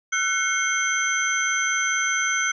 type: tone cluster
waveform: sine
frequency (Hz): 1352 / 1497 / 2167 / 3195 / 6130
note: E6 / F#6 / C#7 / G7 / G8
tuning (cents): +43 / +20 / -40 / +32 / -40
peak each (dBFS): -29 / -25 / -26 / -32 / -26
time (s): 0.12-2.52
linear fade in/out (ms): 10
effects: none